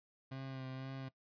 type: tone with vibrato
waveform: 30% pulse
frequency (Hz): 132.3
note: C3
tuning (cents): +20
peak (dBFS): -40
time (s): 0.31-1.09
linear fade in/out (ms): 10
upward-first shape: sine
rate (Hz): 2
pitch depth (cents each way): 23
effects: noise-tail reverb RT60 0.1 s tail -19 dB re dry + resampled to 11025 Hz